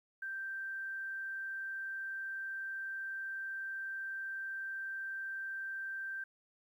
sine tone, 1568 Hz, G6, in tune, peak -38 dBFS, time 0.22-6.24 s, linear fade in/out 5 ms, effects 12-bit

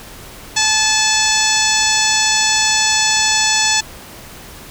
harmonic tone with a mistuned harmonic, 867 Hz, A5, 26 cents flat, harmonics 1 / 2 / 3 / 4 / 5 / 6 / 7 / 8 / 9, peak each -21 / -21 / -21 / -21 / -21 / -21 / -21 / -21 / -21 dBFS, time 0.56-3.81 s, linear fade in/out 10 ms, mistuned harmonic 6, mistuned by +27 cents, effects pink hiss -36 dBFS RMS until 4.7 s

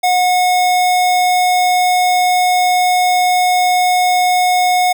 square tone, 727 Hz, F#5, 31 cents flat, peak -11 dBFS, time 0.03-4.93 s, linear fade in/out 10 ms, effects none

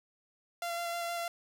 sawtooth tone with vibrato, 686 Hz, F5, 31 cents flat, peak -30 dBFS, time 0.62-1.28 s, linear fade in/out 2 ms, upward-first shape square, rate 6.4 Hz, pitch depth 10 cents each way, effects none

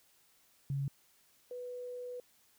sine tone pair in turn, 138.59 / 493.9 Hz, C#3 / B4, 0 / 0 cents, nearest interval octave + minor seventh, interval 2200 cents, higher second, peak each -32 / -40 dBFS, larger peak first, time 0.7-0.88 / 1.51-2.2 s, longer second, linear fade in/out 2 ms, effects white hiss -68 dBFS RMS until 2.58 s

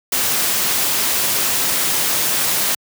white noise, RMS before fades -18 dBFS, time 0.12-2.75 s, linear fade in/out 5 ms, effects high-pass 100 Hz 12 dB/octave

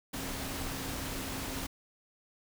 sine tone in noise, 267.5 Hz, C4, 38 cents sharp, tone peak -44 dBFS, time 0.13-1.67 s, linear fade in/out 10 ms, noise pink, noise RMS -38 dBFS, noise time 0.13-1.67 s, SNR -9 dB, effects none

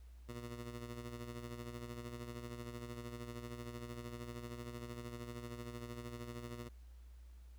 15% pulse tone with tremolo, 119.6 Hz, A#2, 45 cents sharp, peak -37 dBFS, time 0.28-6.69 s, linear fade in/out 20 ms, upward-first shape sine, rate 13 Hz, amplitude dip 55%, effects added 60 Hz sine -53 dBFS peak until 7.58 s + pink hiss -73 dBFS RMS until 7.58 s

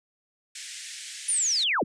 white band-pass noise, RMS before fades -40 dBFS, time 0.55-1.64 s, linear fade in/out 5 ms, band 1700 to 9000 Hz, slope 48 dB/octave
sine linear sweep, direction down, 9800 to 77.7 Hz, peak -22 dBFS, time 1.28-1.84 s, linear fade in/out 10 ms
effects none

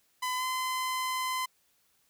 sawtooth tone with pitch glide, 1009 to 1026 Hz, B5 to C6, +37 to -34 cents, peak -26 dBFS, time 0.22-1.46 s, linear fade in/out 10 ms, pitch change +29 cents, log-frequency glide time 0.36-0.44 s, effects white hiss -70 dBFS RMS until 2.09 s

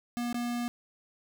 square tone with dropouts, 240 Hz, B3, 49 cents flat, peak -31 dBFS, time 0.17-0.68 s, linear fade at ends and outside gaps 0 ms, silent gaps 0.328-0.344 s, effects none

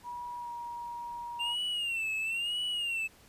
sine tone with pitch glide, 966 to 950 Hz, B5 to A#5, -39 to +33 cents, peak -37 dBFS, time 0.03-1.56 s, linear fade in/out 50 ms, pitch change -28 cents, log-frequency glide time 0.37-0.5 s
triangle tone with vibrato, 2766 Hz, F7, 17 cents flat, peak -29 dBFS, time 1.39-3.08 s, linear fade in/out 20 ms, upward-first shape sine, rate 1 Hz, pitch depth 110 cents each way
effects pink hiss -59 dBFS RMS until 3.28 s + resampled to 32000 Hz

